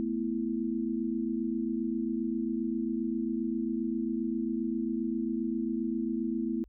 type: chord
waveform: sine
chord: A suspended second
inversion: none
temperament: just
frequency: 220 / 247.5 / 330 Hz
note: A3 / B3 / E4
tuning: 0 / +4 / +2 cents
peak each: -33 dBFS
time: 0-6.64 s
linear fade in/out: 0 ms
effects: added 50 Hz sine -55 dBFS peak until 6.68 s